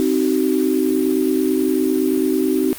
sine chord, C diminished, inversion none, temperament equal with one note detuned, 261.6 / 311.1 / 379.5 Hz, C4 / Eb4 / Gb4, 0 / 0 / +44 cents, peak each -19 dBFS, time 0-2.73 s, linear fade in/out 0 ms, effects white hiss -34 dBFS RMS until 2.78 s + Opus 48 kbps

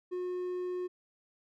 triangle tone, 361.5 Hz, F#4, 40 cents flat, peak -31 dBFS, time 0.11-0.88 s, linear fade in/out 20 ms, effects none

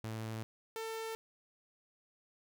sawtooth tone pair in turn, 110.9 / 447.3 Hz, A2 / A4, +14 / +28 cents, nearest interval 2 octaves, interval 2414 cents, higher second, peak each -35 / -35 dBFS, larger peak neither, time 0.04-0.43 / 0.76-1.15 s, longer neither, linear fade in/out 0 ms, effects none

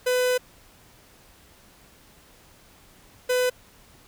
45% pulse tone pair in turn, 501 / 501 Hz, B4 / B4, +25 / +25 cents, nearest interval unison, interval 0 cents, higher neither, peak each -20 dBFS, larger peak neither, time 0.06-0.38 / 3.29-3.5 s, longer first, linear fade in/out 10 ms, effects pink hiss -54 dBFS RMS until 4.07 s

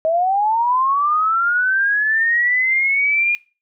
sine linear sweep, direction up, 628 to 2430 Hz, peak -14 dBFS, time 0.05-3.35 s, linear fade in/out 0 ms, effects noise-tail reverb RT60 0.3 s tail -21 dB re dry

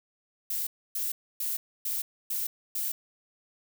violet noise bursts, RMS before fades -31 dBFS, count 6, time 0.5-2.92 s, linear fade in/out 5 ms, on 170 ms, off 280 ms, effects none

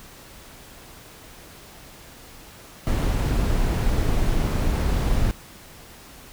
brown noise, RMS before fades -21 dBFS, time 2.87-5.31 s, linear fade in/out 0 ms, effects pink hiss -45 dBFS RMS until 6.32 s

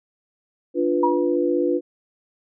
sine chord, B diminished, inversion first, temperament equal, 293.7 / 349.2 / 493.9 Hz, D4 / F4 / B4, 0 / 0 / 0 cents, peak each -23 / -21 / -23 dBFS, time 0.74-1.81 s, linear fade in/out 50 ms
sine tone with exponential decay, 958 Hz, A#5, 47 cents sharp, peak -15 dBFS, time 1.03-1.36 s, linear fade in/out 5 ms, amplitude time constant 70 ms
effects none

